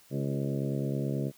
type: harmonic tone with a mistuned harmonic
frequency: 69.3 Hz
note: C#2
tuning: in tune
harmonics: 2 / 3 / 4 / 5 / 6 / 7 / 8 / 9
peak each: -31 / -35 / -37 / -39 / -41 / -42 / -43 / -44 dBFS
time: 0.1-1.32 s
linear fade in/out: 50 ms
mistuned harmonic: 6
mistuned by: -25 cents
effects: white hiss -59 dBFS RMS until 1.37 s